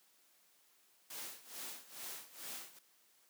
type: noise with tremolo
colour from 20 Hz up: white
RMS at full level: -45 dBFS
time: 1.1-2.79 s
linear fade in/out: 5 ms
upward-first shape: sine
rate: 2.3 Hz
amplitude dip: 85%
effects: white hiss -70 dBFS RMS until 3.29 s + high-pass 200 Hz 12 dB/octave